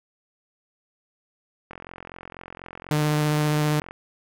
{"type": "click train", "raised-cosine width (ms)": 0.5, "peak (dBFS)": -23, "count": 98, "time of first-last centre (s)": [1.71, 3.91], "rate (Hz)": 44.1}
{"type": "tone with vibrato", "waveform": "sawtooth", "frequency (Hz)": 150.7, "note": "D3", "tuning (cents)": 45, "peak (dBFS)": -16, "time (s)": [2.91, 3.8], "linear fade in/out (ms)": 0, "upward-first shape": "triangle", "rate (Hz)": 15, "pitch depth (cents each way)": 13}
{"effects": []}